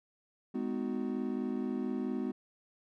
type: chord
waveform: triangle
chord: G# minor seventh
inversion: none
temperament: equal with one note detuned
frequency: 207.7 / 252.1 / 311.1 / 370 Hz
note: G#3 / B3 / D#4 / F#4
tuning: 0 / +36 / 0 / 0 cents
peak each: -36 / -33 / -39 / -38 dBFS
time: 0.54-2.32 s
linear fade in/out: 10 ms
effects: none